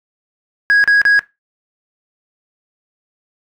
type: tone bursts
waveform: sine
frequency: 1654 Hz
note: G#6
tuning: 8 cents flat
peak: -5 dBFS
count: 3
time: 0.7-1.192 s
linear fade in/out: 0 ms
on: 140 ms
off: 36 ms
effects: noise-tail reverb RT60 0.2 s tail -19 dB re dry + tanh soft clip ceiling -7 dBFS